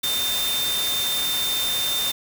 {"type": "tone in noise", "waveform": "sine", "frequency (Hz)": 3600, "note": "A7", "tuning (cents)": 39, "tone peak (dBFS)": -23, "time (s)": [0.03, 2.12], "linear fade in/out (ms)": 10, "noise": "white", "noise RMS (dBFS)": -27, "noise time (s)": [0.03, 2.12], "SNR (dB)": 1, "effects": []}